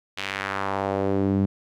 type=tone with band-pass filter sweep; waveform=sawtooth; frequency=98 Hz; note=G2; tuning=in tune; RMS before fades=-25 dBFS; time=0.17-1.46 s; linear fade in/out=10 ms; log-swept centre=3000 to 200 Hz; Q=1.6; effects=none